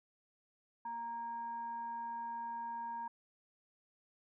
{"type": "tone with frequency modulation", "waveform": "sine", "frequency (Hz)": 932.3, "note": "A#5", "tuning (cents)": 0, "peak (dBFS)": -39, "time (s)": [0.85, 3.08], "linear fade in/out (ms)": 5, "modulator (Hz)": 698, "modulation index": 0.27, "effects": []}